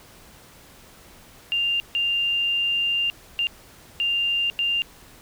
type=tone bursts at uneven times; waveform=sine; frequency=2794 Hz; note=F7; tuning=in tune; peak=-20 dBFS; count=5; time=1.52-1.8 / 1.95-3.1 / 3.39-3.47 / 4-4.5 / 4.59-4.82 s; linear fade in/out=0 ms; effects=pink hiss -49 dBFS RMS until 5.21 s